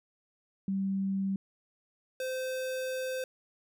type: tone pair in turn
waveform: sine / square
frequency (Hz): 194.1 / 516.9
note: G3 / C5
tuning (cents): -17 / -21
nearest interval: octave + perfect fourth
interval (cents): 1696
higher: second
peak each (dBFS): -28 / -33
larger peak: first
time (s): 0.68-1.36 / 2.2-3.24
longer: second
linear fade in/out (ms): 2
effects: none